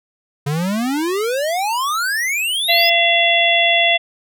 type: exponential sweep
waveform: square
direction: up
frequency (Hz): 138.59 to 5274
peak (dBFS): -18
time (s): 0.46-2.9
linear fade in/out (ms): 10
type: harmonic tone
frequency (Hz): 682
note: F5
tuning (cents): -41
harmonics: 1 / 3 / 4 / 5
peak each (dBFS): -17 / -17 / -17 / -17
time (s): 2.68-3.98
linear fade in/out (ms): 20
effects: none